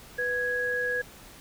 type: tone pair together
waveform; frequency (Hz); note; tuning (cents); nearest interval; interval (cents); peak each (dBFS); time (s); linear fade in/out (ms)
sine; 493.9 / 1661.2; B4 / G#6; 0 / 0; octave + major sixth; 2100; -31 / -27; 0.18-1.02; 10
effects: pink hiss -49 dBFS RMS until 1.4 s